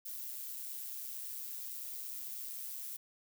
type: noise with amplitude modulation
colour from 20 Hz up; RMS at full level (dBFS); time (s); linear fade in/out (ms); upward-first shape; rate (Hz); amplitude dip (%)
violet; -41; 0.05-2.97; 10; sine; 129; 50
effects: none